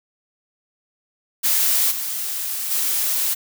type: noise with level steps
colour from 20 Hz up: blue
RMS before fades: -18 / -26 / -21 dBFS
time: 1.43-3.35 s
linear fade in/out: 20 ms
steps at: 1.9 / 2.7 s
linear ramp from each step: 20 ms
effects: none